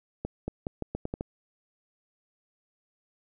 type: accelerating click train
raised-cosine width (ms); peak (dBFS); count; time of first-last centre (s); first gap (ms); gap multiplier
2; -18; 8; 0.25-1.209; 230; 0.82
effects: none